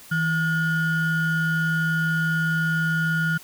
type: ring-modulated tone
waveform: triangle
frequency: 799 Hz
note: G5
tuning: 33 cents sharp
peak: -15 dBFS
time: 0.11-3.38 s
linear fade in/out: 10 ms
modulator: 637 Hz
effects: white hiss -46 dBFS RMS until 3.43 s